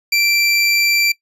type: tone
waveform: 25% pulse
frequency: 2349 Hz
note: D7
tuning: in tune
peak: -9 dBFS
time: 0.12-1.12 s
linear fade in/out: 5 ms
effects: noise-tail reverb RT60 0.1 s tail -20 dB re dry + resampled to 32000 Hz